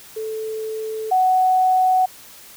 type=tone pair in turn; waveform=sine; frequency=438.3 / 744.3 Hz; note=A4 / F#5; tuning=-7 / +10 cents; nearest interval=major sixth; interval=917 cents; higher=second; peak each=-24 / -13 dBFS; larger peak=second; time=0.16-1.11 / 1.11-2.06 s; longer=neither; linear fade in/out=10 ms; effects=white hiss -43 dBFS RMS until 2.56 s